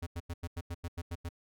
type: tone bursts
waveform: square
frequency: 85.6 Hz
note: F2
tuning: 34 cents flat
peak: -36 dBFS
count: 10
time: 0.02-1.291 s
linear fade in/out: 10 ms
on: 47 ms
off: 89 ms
effects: none